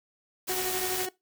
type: noise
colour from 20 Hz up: white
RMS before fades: -32 dBFS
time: 0.47-1.07 s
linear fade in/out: 20 ms
type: tone with tremolo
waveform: 30% pulse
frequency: 369.7 Hz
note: F#4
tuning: 1 cent flat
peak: -26 dBFS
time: 0.49-1.09 s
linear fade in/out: 5 ms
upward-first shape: triangle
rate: 12 Hz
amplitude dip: 60%
effects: noise-tail reverb RT60 0.2 s tail -21 dB re dry